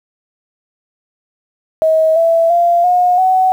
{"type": "tone with pitch steps", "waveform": "sine", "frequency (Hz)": [637, 663.3, 690.7, 719.2, 748.8], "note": ["D#5", "E5", "F5", "F#5", "F#5"], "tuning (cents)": [41, 11, -19, -49, 20], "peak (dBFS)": -8, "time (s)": [1.82, 3.52], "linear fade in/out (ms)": 0, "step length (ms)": 340, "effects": ["7-bit"]}